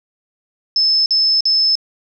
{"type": "tone bursts", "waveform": "sine", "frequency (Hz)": 5240, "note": "E8", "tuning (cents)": -11, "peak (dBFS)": -11, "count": 3, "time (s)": [0.76, 1.754], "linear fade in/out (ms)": 2, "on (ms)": 300, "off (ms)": 47, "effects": []}